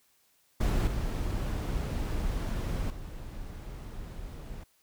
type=noise with level steps; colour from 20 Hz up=brown; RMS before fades=-26 / -31 / -41 dBFS; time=0.6-4.64 s; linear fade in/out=10 ms; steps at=0.87 / 2.9 s; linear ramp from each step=2 ms; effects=white hiss -68 dBFS RMS until 4.82 s